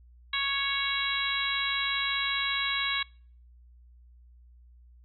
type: harmonic tone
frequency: 554.4 Hz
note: C#5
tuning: in tune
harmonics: 2 / 3 / 4 / 5 / 6 / 7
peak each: -35 / -34 / -32 / -37 / -34 / -32 dBFS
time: 0.33-3.03 s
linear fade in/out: 5 ms
effects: noise-tail reverb RT60 0.5 s tail -26 dB re dry + added 60 Hz sine -52 dBFS peak until 5.04 s